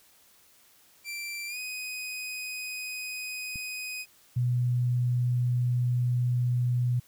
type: tone with pitch glide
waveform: sawtooth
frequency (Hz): 2349 to 2503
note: D7 to D#7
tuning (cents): 0 to +10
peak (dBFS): -31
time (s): 1.04-4.06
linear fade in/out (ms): 50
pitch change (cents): +110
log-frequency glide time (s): 1.47-1.58
type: click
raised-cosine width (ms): 5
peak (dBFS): -30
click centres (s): 3.558
type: tone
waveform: sine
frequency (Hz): 123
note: B2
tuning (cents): -7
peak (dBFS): -23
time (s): 4.36-7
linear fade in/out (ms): 10
effects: white hiss -60 dBFS RMS until 7.07 s

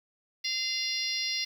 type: harmonic tone with a mistuned harmonic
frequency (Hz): 698.5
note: F5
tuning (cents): 0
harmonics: 3 / 4 / 5 / 6 / 7 / 8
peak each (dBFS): -36 / -38 / -38 / -35 / -34 / -36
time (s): 0.44-1.45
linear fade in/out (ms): 10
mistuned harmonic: 3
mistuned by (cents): -24
effects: 9-bit

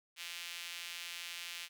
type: tone with high-pass filter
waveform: sawtooth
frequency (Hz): 172.3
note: F3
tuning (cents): -23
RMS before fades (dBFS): -45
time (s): 0.16-1.69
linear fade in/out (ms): 50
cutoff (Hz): 2700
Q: 1.8
effects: none

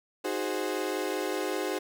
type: chord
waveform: 35% pulse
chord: Ab dominant seventh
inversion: second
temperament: equal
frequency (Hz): 311.1 / 370 / 415.3 / 523.3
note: Eb4 / Gb4 / Ab4 / C5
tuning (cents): 0 / 0 / 0 / 0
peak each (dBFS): -34 / -32 / -33 / -34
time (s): 0.24-1.79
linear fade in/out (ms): 10
effects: none

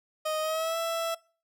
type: tone with pitch glide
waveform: 30% pulse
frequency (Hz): 622.3 to 663.1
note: D#5 to E5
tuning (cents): 0 to +10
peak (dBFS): -25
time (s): 0.25-1.15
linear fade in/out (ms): 10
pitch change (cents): +110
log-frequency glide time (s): 0.41-0.78
effects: noise-tail reverb RT60 0.4 s tail -23 dB re dry

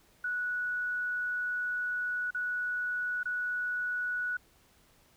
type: tone with dropouts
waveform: sine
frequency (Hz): 1471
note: F#6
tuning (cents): -11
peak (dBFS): -30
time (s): 0.24-4.37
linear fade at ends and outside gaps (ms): 5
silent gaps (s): 2.307-2.346 / 3.232-3.255
effects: pink hiss -64 dBFS RMS until 5.16 s

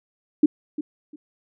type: tone with echo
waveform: sine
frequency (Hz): 299.2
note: D4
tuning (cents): +32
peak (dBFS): -10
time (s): 0.43-0.46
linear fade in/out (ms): 5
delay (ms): 350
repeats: 2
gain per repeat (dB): -14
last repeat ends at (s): 1.16
effects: none

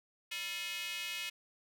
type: tone with high-pass filter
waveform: square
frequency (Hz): 194.8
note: G3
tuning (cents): -11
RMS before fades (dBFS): -40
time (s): 0.31-1.3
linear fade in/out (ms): 10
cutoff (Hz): 2600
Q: 3
effects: none

